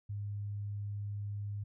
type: tone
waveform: sine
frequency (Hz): 102.3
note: G#2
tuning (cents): -26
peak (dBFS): -36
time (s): 0.09-1.64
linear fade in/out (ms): 10
effects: none